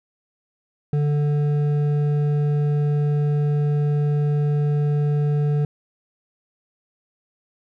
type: tone with hard clipping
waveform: triangle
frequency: 146.83 Hz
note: D3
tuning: in tune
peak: -19 dBFS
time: 0.93-5.65 s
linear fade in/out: 2 ms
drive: 11 dB
effects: none